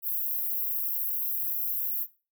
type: high-pass noise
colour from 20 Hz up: pink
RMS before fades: -30 dBFS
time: 0.02-2.07 s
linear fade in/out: 50 ms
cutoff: 12000 Hz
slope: 96 dB/octave
effects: noise-tail reverb RT60 0.3 s tail -17 dB re dry